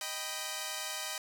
5% pulse chord, Eb augmented, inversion none, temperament equal, 622.3 / 784 / 987.8 Hz, Eb5 / G5 / B5, 0 / 0 / 0 cents, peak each -29 dBFS, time 0.01-1.18 s, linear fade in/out 2 ms, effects none

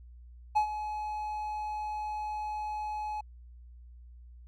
triangle tone with ADSR envelope, 848 Hz, G#5, 36 cents sharp, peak -19 dBFS, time 0.55-3.21 s, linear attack 18 ms, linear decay 94 ms, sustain -12 dB, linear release 6 ms, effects added 60 Hz sine -48 dBFS peak until 4.47 s

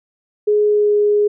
sine tone with pitch glide, 418.8 to 415.2 Hz, G#4 to G#4, +15 to 0 cents, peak -11 dBFS, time 0.47-1.28 s, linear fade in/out 10 ms, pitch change -15 cents, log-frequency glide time 0.66-0.94 s, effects none

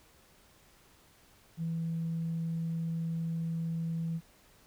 sine tone, 164.81 Hz, E3, in tune, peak -30 dBFS, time 1.57-4.21 s, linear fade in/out 50 ms, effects tanh soft clip ceiling -27 dBFS + pink hiss -62 dBFS RMS until 4.66 s

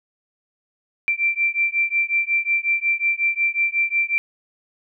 sine beating tone pair, 2349 / 2354.5 Hz, D7 / D7, 0 / +4 cents, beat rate 5.5 Hz, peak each -21 dBFS, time 1.08-4.18 s, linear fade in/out 0 ms, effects none

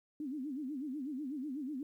sine tone with vibrato, 278.9 Hz, C#4, 11 cents sharp, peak -37 dBFS, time 0.2-1.83 s, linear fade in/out 2 ms, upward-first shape sine, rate 8.1 Hz, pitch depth 190 cents each way, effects 12-bit

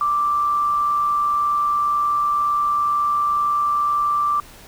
sine tone with amplitude modulation, 1174.7 Hz, D6, in tune, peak -15 dBFS, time 0.01-4.4 s, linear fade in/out 2 ms, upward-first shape sine, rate 142 Hz, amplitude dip 30%, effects pink hiss -44 dBFS RMS until 4.67 s

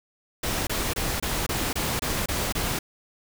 pink noise bursts, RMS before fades -27 dBFS, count 9, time 0.43-2.79 s, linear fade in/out 5 ms, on 240 ms, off 25 ms, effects none

